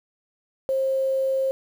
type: tone with quantisation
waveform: sine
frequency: 533 Hz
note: C5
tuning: 32 cents sharp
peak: -20 dBFS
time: 0.69-1.51 s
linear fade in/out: 0 ms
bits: 8
effects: none